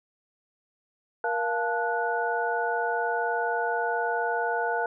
sine tone cluster, 470.8 / 695 / 876 / 1469 Hz, A#4 / F5 / A5 / F#6, +17 / -9 / -8 / -13 cents, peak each -30 dBFS, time 1.24-4.86 s, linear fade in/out 2 ms, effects none

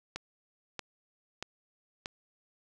click train, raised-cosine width 0.2 ms, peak -19 dBFS, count 4, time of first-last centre 0.16-2.059 s, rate 1.58 Hz, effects none

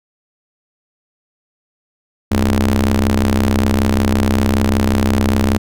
sawtooth ring-modulated tone, 65.3 Hz, C2, 3 cents flat, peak -5 dBFS, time 2.31-5.58 s, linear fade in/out 10 ms, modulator 150 Hz, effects none

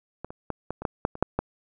clicks, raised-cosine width 1 ms, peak -20 / -24 / -15 / -16 / -21 / -10 / -8 / -24 / -6 / -10 dBFS, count 10, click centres 0.246 / 0.305 / 0.503 / 0.706 / 0.82 / 0.852 / 1.051 / 1.154 / 1.226 / 1.39 s, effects none

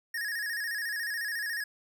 square tone with vibrato, 1760 Hz, A6, in tune, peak -32 dBFS, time 0.14-1.64 s, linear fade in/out 5 ms, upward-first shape square, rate 14 Hz, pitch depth 80 cents each way, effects none

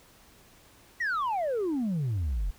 sine exponential sweep, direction down, 1975.5 to 40.6 Hz, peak -24 dBFS, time 1-2.51 s, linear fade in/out 10 ms, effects tanh soft clip ceiling -25 dBFS + pink hiss -57 dBFS RMS until 2.58 s

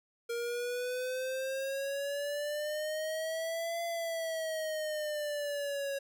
square exponential two-way sweep, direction up then down, 467.3 to 681 to 551 Hz, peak -34 dBFS, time 0.29-5.99 s, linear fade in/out 10 ms, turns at 3.83 s, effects none

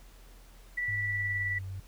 sine tone with tremolo, 1960 Hz, B6, 14 cents flat, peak -28 dBFS, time 0.77-1.59 s, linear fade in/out 10 ms, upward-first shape triangle, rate 19 Hz, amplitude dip 30%
sine tone with pitch glide, 103 to 95.55 Hz, G#2 to G2, -14 to -44 cents, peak -36 dBFS, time 0.88-1.8 s, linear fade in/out 5 ms, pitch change -130 cents, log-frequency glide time 1.03-1.61 s
effects added 41 Hz sine -51 dBFS peak until 1.87 s + pink hiss -59 dBFS RMS until 1.87 s

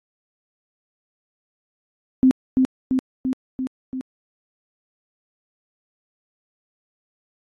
sine tone with echo, 259.5 Hz, C4, 14 cents flat, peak -10 dBFS, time 2.23-2.31 s, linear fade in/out 0 ms, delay 340 ms, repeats 5, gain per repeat -3 dB, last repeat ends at 4.01 s, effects AAC 32 kbps

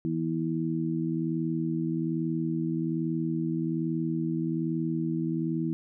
harmonic tone, 81.2 Hz, E2, 26 cents flat, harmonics 2 / 3 / 4, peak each -30 / -33 / -30 dBFS, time 0.05-5.73 s, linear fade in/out 0 ms, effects none

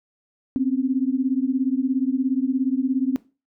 sine beating tone pair, 254.7 / 271.7 Hz, C4 / C#4, -46 / -35 cents, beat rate 17 Hz, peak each -22 / -22 dBFS, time 0.56-3.16 s, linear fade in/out 0 ms, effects noise-tail reverb RT60 0.3 s tail -18 dB re dry

